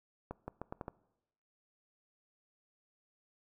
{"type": "accelerating click train", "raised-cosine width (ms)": 1, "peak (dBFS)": -26, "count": 6, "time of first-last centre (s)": [0.31, 0.881], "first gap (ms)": 170, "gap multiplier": 0.8, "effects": ["noise-tail reverb RT60 0.9 s tail -21 dB re dry"]}